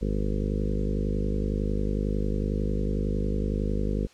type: harmonic tone with a mistuned harmonic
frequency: 51 Hz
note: G#1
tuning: 31 cents flat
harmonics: 1 / 2 / 3 / 4 / 5 / 6 / 7 / 8 / 9 / 10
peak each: -27 / -35 / -34 / -32 / -36 / -40 / -38 / -38 / -37 / -41 dBFS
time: 0.01-4.07 s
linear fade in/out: 10 ms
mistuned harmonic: 1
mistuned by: -17 cents
effects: white hiss -56 dBFS RMS until 4.13 s + low-pass 6000 Hz 12 dB/octave